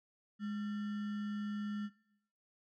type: tone with sample-and-hold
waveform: sine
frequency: 207.7 Hz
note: G#3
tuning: in tune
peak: -36 dBFS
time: 0.39-1.9 s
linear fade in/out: 50 ms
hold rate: 1575 Hz
effects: noise-tail reverb RT60 0.9 s tail -22 dB re dry + low-pass 3000 Hz 12 dB/octave